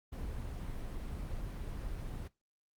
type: noise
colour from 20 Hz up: brown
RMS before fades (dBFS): -40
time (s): 0.12-2.28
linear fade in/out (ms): 10
effects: noise-tail reverb RT60 0.2 s tail -18 dB re dry + Opus 24 kbps